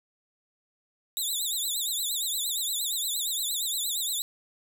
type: tone with vibrato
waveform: 15% pulse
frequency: 3729 Hz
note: A#7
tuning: in tune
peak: -21 dBFS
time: 1.17-4.22 s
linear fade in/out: 0 ms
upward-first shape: triangle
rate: 8.6 Hz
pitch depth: 180 cents each way
effects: none